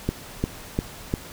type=click train; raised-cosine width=3 ms; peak=-9 dBFS; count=4; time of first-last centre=0.09-1.139 s; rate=2.86 Hz; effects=pink hiss -41 dBFS RMS until 1.32 s